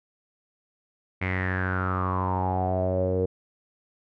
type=tone with low-pass filter sweep; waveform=sawtooth; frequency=92.8 Hz; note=F#2; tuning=6 cents sharp; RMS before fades=-26 dBFS; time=1.21-3.26 s; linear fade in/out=10 ms; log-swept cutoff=2200 to 460 Hz; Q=8.9; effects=none